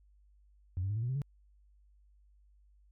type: tone with pitch steps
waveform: sine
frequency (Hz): 90 / 97.02 / 104.58 / 112.74 / 121.53 / 131.01 / 141.23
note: F#2 / G2 / G#2 / A2 / B2 / C3 / C#3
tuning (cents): -47 / -17 / +13 / +43 / -27 / +3 / +33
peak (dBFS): -30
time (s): 0.77-1.218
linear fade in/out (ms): 0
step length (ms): 64
effects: tanh soft clip ceiling -27 dBFS + added 50 Hz sine -61 dBFS peak until 2.91 s